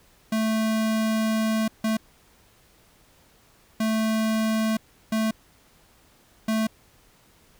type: tone bursts at uneven times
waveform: square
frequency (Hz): 220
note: A3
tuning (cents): 0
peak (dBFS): -22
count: 5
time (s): 0.32-1.68 / 1.84-1.97 / 3.8-4.77 / 5.12-5.31 / 6.48-6.67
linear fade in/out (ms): 5
effects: pink hiss -58 dBFS RMS until 7.59 s